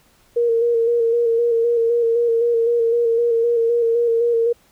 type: tone with vibrato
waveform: sine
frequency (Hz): 466.2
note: A#4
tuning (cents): 0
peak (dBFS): -14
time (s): 0.36-4.53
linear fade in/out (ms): 10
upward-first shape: square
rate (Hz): 3.9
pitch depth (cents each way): 27
effects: pink hiss -56 dBFS RMS until 4.71 s